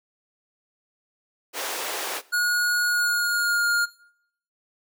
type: high-pass noise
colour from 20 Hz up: pink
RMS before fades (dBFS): -30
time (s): 1.53-2.22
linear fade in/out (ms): 50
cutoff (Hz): 410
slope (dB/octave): 24
type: tone with pitch glide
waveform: square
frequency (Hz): 1446 to 1416.2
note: F#6 to F6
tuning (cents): -40 to +24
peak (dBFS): -21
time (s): 2.32-3.86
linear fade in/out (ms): 20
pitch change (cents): -36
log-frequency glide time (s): 2.88-3.65
effects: noise-tail reverb RT60 0.7 s tail -21 dB re dry